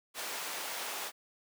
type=high-pass noise; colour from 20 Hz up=pink; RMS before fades=-39 dBFS; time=0.14-1.12 s; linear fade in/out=50 ms; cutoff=650 Hz; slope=12 dB/octave; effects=none